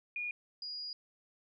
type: tone pair in turn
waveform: sine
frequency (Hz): 2439 / 4878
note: D#7 / D#8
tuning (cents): -35 / -35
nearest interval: octave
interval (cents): 1200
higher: second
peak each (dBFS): -35 / -39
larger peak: first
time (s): 0.16-0.31 / 0.62-0.93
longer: second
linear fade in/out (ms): 2
effects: none